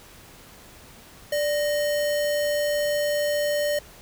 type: tone with sample-and-hold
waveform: sine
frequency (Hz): 587.3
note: D5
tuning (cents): 0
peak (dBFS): -21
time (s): 1.32-3.79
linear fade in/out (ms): 5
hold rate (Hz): 2450
effects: pink hiss -48 dBFS RMS until 4.01 s